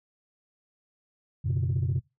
sine chord, F# suspended fourth, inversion none, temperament equal, 92.5 / 123.47 / 138.59 Hz, F#2 / B2 / C#3, 0 / 0 / 0 cents, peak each -27 dBFS, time 1.44-2 s, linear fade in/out 20 ms, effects noise-tail reverb RT60 0.2 s tail -19 dB re dry + tanh soft clip ceiling -20 dBFS

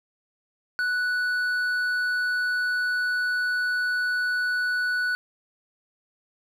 sine tone with hard clipping, 1480 Hz, F#6, in tune, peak -24 dBFS, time 0.79-5.15 s, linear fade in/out 0 ms, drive 5 dB, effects none

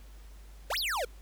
square exponential two-way sweep, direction up then down, 444.9 to 5470 to 444.9 Hz, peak -30 dBFS, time 0.7-1.05 s, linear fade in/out 5 ms, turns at 0.78 s, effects added 50 Hz sine -47 dBFS peak until 1.21 s + pink hiss -60 dBFS RMS until 1.21 s

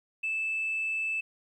sine tone, 2630 Hz, E7, 5 cents flat, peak -27 dBFS, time 0.23-1.21 s, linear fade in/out 10 ms, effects tanh soft clip ceiling -24 dBFS + 11-bit

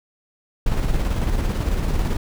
brown noise with tremolo, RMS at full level -19 dBFS, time 0.66-2.17 s, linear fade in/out 5 ms, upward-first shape square, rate 18 Hz, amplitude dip 35%, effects none

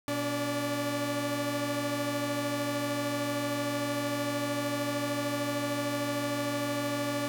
sawtooth tone cluster, 119.7 / 285.9 / 585 Hz, A#2 / D4 / D5, +46 / -46 / -7 cents, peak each -34 / -28 / -30 dBFS, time 0.08-7.28 s, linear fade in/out 0 ms, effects none

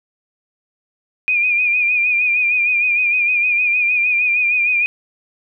sine tone with vibrato, 2439 Hz, D#7, 35 cents flat, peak -13 dBFS, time 1.28-4.86 s, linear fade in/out 0 ms, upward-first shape sine, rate 6.5 Hz, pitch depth 52 cents each way, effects none

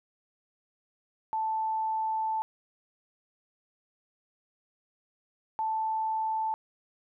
sine tone bursts at uneven times, 880 Hz, A5, in tune, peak -27 dBFS, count 2, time 1.33-2.42 / 5.59-6.54 s, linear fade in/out 0 ms, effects none

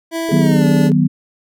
25% pulse tone with pitch glide, 329.6 to 290.3 Hz, E4 to D4, 0 to -20 cents, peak -15 dBFS, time 0.11-0.91 s, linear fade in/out 50 ms, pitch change -220 cents, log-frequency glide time 0.39-0.65 s
sine tone bursts, 415.3 Hz, G#4, in tune, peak -19 dBFS, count 13, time 0.29-0.918 s, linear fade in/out 0 ms, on 28 ms, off 22 ms
sine chord, B major, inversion first, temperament equal with one note detuned, 155.56 / 187.58 / 246.9 Hz, D#3 / F#3 / B3, 0 / +24 / 0 cents, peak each -14 / -15 / -14 dBFS, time 0.31-1.08 s, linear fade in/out 20 ms
effects none

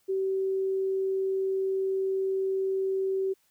sine tone, 383.7 Hz, G4, 37 cents flat, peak -25 dBFS, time 0.08-3.34 s, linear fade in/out 20 ms, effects white hiss -69 dBFS RMS until 3.5 s

